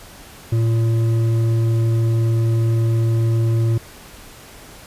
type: tone with hard clipping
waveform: sine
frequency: 114.1 Hz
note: A#2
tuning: 37 cents flat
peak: -16 dBFS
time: 0.52-3.78 s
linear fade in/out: 5 ms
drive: 7 dB
effects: pink hiss -41 dBFS RMS until 4.86 s + resampled to 32000 Hz